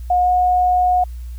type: tone with pitch glide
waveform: sine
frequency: 720 to 725.4 Hz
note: F#5 to F#5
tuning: -47 to -34 cents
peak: -12 dBFS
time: 0.1-1.04 s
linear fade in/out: 5 ms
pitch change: +13 cents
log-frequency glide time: 0.22-0.3 s
effects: added 60 Hz sine -27 dBFS peak until 1.38 s + white hiss -53 dBFS RMS until 1.38 s